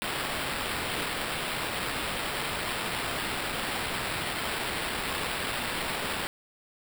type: noise with sample-and-hold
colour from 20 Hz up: blue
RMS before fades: -32 dBFS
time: 0.02-6.27 s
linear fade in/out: 0 ms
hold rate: 6300 Hz
effects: none